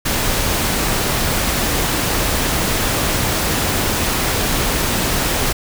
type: noise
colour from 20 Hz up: pink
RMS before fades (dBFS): -18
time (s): 0.05-5.53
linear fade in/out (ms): 10
effects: none